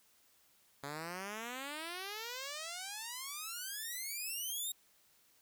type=exponential sweep; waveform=5% pulse; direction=up; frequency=137.9 to 3794 Hz; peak=-30 dBFS; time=0.83-4.72 s; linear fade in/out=5 ms; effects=white hiss -69 dBFS RMS until 5.41 s